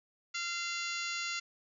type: harmonic tone with a mistuned harmonic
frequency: 690 Hz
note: F5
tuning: 21 cents flat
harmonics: 2 / 3 / 4 / 5 / 6 / 7 / 8 / 9 / 10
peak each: -41 / -40 / -41 / -46 / -44 / -44 / -49 / -49 / -45 dBFS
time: 0.34-1.4 s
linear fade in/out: 10 ms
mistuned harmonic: 7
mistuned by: -42 cents
effects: none